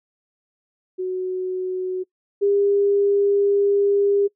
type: tone pair in turn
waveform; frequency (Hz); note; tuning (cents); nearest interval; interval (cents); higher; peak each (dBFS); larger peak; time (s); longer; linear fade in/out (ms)
sine; 370 / 402.5; F#4 / G4; 0 / +46; minor second; 146; second; -22 / -15; second; 0.98-2.04 / 2.41-4.28; second; 20
effects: noise-tail reverb RT60 0.1 s tail -23 dB re dry